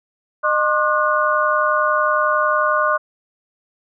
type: tone cluster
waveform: sine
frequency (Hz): 610 / 1070 / 1201 / 1461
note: D#5 / C6 / D6 / F#6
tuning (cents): -34 / +38 / +38 / -22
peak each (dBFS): -20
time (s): 0.43-2.98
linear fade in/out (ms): 20
effects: none